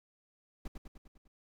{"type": "noise with echo", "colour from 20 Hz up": "brown", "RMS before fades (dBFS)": -39, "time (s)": [0.65, 0.68], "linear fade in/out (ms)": 5, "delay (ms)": 100, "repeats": 6, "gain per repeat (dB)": -4, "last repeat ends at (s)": 1.28, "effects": []}